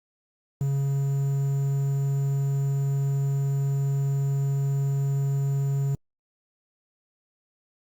triangle tone with quantisation, 138.59 Hz, C#3, in tune, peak -20 dBFS, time 0.61-5.95 s, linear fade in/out 2 ms, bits 8, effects Opus 48 kbps

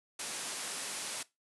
white low-pass noise, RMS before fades -40 dBFS, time 0.19-1.23 s, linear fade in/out 5 ms, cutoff 11000 Hz, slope 96 dB/octave, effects noise-tail reverb RT60 0.2 s tail -19 dB re dry + high-pass 200 Hz 12 dB/octave

